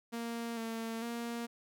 sawtooth tone with pitch steps, 232.7 / 226.6 / 234.8 Hz, A#3 / A#3 / A#3, -3 / -49 / +13 cents, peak -33 dBFS, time 0.12-1.47 s, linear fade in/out 20 ms, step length 450 ms, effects none

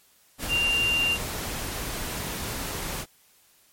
sine tone in noise, 2784 Hz, F7, 6 cents flat, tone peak -21 dBFS, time 0.48-1.18 s, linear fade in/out 50 ms, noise pink, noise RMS -32 dBFS, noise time 0.38-3.06 s, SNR +8 dB, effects white hiss -60 dBFS RMS until 3.72 s + MP3 64 kbps

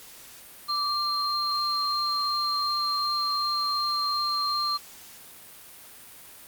sine tone pair together, 1174.7 / 4186 Hz, D6 / C8, 0 / 0 cents, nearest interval octave + minor seventh, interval 2200 cents, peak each -27 dBFS, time 0.68-4.78 s, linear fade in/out 20 ms, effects white hiss -47 dBFS RMS until 6.47 s + Opus 48 kbps

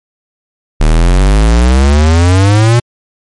square exponential sweep, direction up, 37 to 121.8 Hz, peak -5 dBFS, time 0.8-2.8 s, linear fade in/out 10 ms, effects MP3 48 kbps

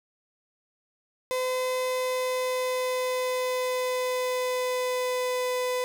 35% pulse tone with pitch glide, 510 to 501.8 Hz, C5 to B4, -44 to +28 cents, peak -24 dBFS, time 1.31-5.84 s, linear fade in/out 0 ms, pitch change -28 cents, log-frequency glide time 1.8-5.56 s, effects none

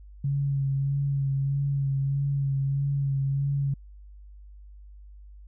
sine tone with vibrato, 138.59 Hz, C#3, in tune, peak -23 dBFS, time 0.24-3.74 s, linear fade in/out 5 ms, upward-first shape sine, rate 1.6 Hz, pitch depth 24 cents each way, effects added 50 Hz sine -44 dBFS peak until 5.47 s

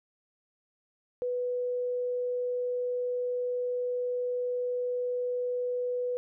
sine tone, 493.9 Hz, B4, in tune, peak -28 dBFS, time 1.22-6.17 s, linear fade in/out 0 ms, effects none

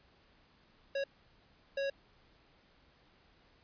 square tone bursts at uneven times, 552 Hz, C#5, 7 cents flat, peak -33 dBFS, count 2, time 0.95-1.04 / 1.77-1.9 s, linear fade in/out 5 ms, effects pink hiss -66 dBFS RMS until 3.63 s + resampled to 11025 Hz

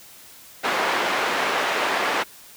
white band-pass noise, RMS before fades -23 dBFS, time 0.63-2.24 s, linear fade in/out 20 ms, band 360 to 1800 Hz, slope 12 dB/octave, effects white hiss -46 dBFS RMS until 2.56 s

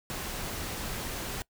pink noise, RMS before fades -36 dBFS, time 0.1-1.42 s, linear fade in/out 0 ms, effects noise-tail reverb RT60 0.1 s tail -22 dB re dry

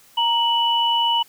sine tone pair together, 932.3 / 2960 Hz, A#5 / F#7, 0 / 0 cents, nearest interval octave + minor sixth, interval 2000 cents, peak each -19 dBFS, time 0.17-1.23 s, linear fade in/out 10 ms, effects white hiss -52 dBFS RMS until 1.28 s

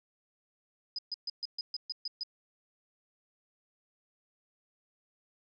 sine tone bursts, 4992 Hz, D#8, 5 cents sharp, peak -33 dBFS, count 9, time 0.96-2.234 s, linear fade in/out 2 ms, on 26 ms, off 130 ms, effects none

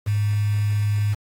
sine tone with quantisation, 103.83 Hz, G#2, in tune, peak -18 dBFS, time 0.06-1.15 s, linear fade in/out 20 ms, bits 6, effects AAC 64 kbps

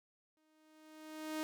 sawtooth tone with exponential growth, 311.1 Hz, D#4, in tune, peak -32 dBFS, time 0.37-1.43 s, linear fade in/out 0 ms, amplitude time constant 230 ms, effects none

